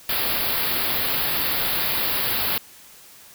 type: band-stop noise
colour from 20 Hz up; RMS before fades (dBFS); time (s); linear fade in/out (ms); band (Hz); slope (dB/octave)
white; -23; 0.09-2.58; 2; 4900 to 11000; 96
effects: white hiss -47 dBFS RMS until 3.34 s